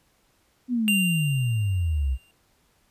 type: exponential sweep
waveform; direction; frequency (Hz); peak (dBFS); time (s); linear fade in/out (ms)
sine; down; 255.1 to 61.8; -21; 0.68-2.18; 50
type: tone with exponential decay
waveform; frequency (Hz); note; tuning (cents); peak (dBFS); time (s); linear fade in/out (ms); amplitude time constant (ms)
square; 2784; F7; -6; -20; 0.88-2.31; 0; 310
effects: pink hiss -65 dBFS RMS until 2.9 s + resampled to 32000 Hz